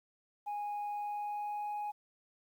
sine tone with pitch glide, 826 to 832.2 Hz, G#5 to G#5, -10 to +3 cents, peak -33 dBFS, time 0.46-1.92 s, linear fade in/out 20 ms, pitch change +13 cents, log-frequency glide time 0.87-1.7 s, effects tanh soft clip ceiling -34 dBFS + 11-bit

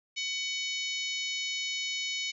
harmonic tone with a mistuned harmonic, 750 Hz, F#5, 23 cents sharp, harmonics 3 / 4 / 5 / 6 / 7 / 8 / 9, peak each -35 / -37 / -39 / -41 / -42 / -43 / -44 dBFS, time 0.16-2.32 s, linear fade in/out 20 ms, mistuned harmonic 6, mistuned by -63 cents, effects none

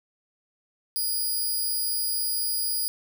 5% pulse tone, 4894 Hz, D#8, 29 cents flat, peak -18 dBFS, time 0.96-2.88 s, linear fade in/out 0 ms, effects none

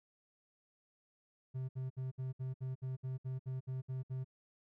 triangle tone bursts, 130 Hz, C3, 11 cents flat, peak -35 dBFS, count 13, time 1.54-4.246 s, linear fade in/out 20 ms, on 150 ms, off 63 ms, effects none

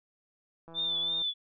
click train, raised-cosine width 1 ms, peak -36 dBFS, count 90, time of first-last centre 0.68-1.219 s, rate 165 Hz
sine tone with vibrato, 3536 Hz, A7, 8 cents sharp, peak -28 dBFS, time 0.74-1.34 s, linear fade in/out 50 ms, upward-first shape triangle, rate 3 Hz, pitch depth 58 cents each way
effects none

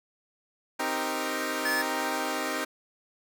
10% pulse chord, C minor seventh, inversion none, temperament equal, 261.6 / 311.1 / 392 / 466.2 Hz, C4 / Eb4 / G4 / Bb4, 0 / 0 / 0 / 0 cents, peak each -25 / -24 / -28 / -28 dBFS, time 0.79-2.65 s, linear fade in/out 10 ms
square tone, 1730 Hz, A6, 30 cents flat, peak -27 dBFS, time 1.65-1.82 s, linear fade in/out 5 ms
effects none

